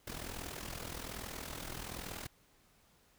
pink noise with amplitude modulation, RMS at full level -41 dBFS, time 0.07-2.27 s, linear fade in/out 5 ms, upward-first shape sine, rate 41.2 Hz, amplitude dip 70%, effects pink hiss -68 dBFS RMS until 3.18 s

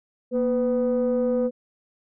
sine tone pair together, 237 / 501 Hz, A#3 / B4, +29 / +25 cents, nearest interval octave + minor second, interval 1296 cents, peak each -22 / -20 dBFS, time 0.31-1.51 s, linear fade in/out 50 ms, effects tanh soft clip ceiling -16 dBFS

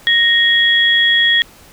sine tone pair together, 1864.7 / 3323 Hz, A#6 / G#7, 0 / 0 cents, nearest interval minor seventh, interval 1000 cents, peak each -12 dBFS, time 0.07-1.42 s, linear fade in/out 0 ms, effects pink hiss -43 dBFS RMS until 1.72 s

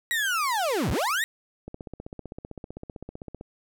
35% pulse linear two-way sweep, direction down then up, 1937 to 50.2 to 1937 Hz, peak -22 dBFS, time 0.11-1.24 s, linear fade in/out 0 ms, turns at 0.91 s
click train, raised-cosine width 2 ms, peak -24 dBFS, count 28, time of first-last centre 1.68-3.411 s, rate 15.6 Hz
effects none

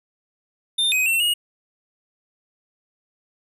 square tone with pitch steps, 3608 / 2517 / 2703 / 2876 Hz, A7 / D#7 / E7 / F#7, +43 / +19 / +43 / -50 cents, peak -18 dBFS, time 0.78-1.34 s, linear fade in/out 10 ms, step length 140 ms, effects none

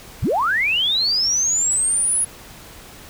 sine linear sweep, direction up, 40.68 to 10548 Hz, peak -16 dBFS, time 0.22-2.25 s, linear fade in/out 10 ms, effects pink hiss -41 dBFS RMS until 3.09 s

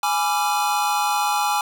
square chord, G# diminished seventh, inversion none, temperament equal with one note detuned, 830.6 / 987.8 / 1174.7 / 1365.8 Hz, G#5 / B5 / D6 / F6, 0 / 0 / 0 / -39 cents, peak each -22 / -28 / -27 / -28 dBFS, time 0.03-1.61 s, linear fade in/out 2 ms, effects none

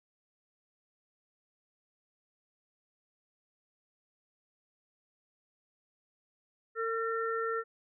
harmonic tone, 453.6 Hz, A#4, 47 cents flat, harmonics 1 / 3 / 4, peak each -33 / -34 / -40 dBFS, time 6.75-7.64 s, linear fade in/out 50 ms, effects none

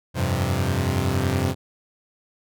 sawtooth chord, F suspended second, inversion none, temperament equal, 87.31 / 98 / 130.81 Hz, F2 / G2 / C3, 0 / 0 / 0 cents, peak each -21 dBFS, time 0.14-1.55 s, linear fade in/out 50 ms, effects none

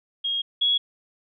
sine tone pair in turn, 3261 / 3345 Hz, G#7 / G#7, -32 / +12 cents, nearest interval unison, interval 44 cents, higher second, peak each -23 / -18 dBFS, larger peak second, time 0.24-0.42 / 0.61-0.78 s, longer first, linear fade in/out 10 ms, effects none

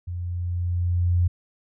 sine tone with level ramp, 88 Hz, F2, 14 cents sharp, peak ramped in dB -28 to -16 dBFS, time 0.07-1.28 s, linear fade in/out 10 ms, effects none

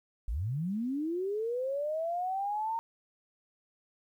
sine linear sweep, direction up, 44.46 to 922 Hz, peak -30 dBFS, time 0.28-2.79 s, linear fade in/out 0 ms, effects 11-bit

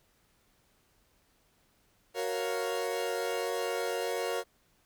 40% pulse chord, Gb major seventh, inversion none, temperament equal, 370 / 466.2 / 554.4 / 698.5 Hz, Gb4 / Bb4 / Db5 / F5, 0 / 0 / 0 / 0 cents, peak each -37 / -33 / -36 / -38 dBFS, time 2.14-4.44 s, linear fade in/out 50 ms, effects pink hiss -69 dBFS RMS until 4.85 s

